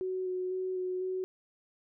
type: tone with vibrato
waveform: sine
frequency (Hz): 370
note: F#4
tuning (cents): 0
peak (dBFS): -31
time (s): 0.01-1.24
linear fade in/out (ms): 0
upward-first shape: square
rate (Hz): 2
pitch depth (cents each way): 12
effects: none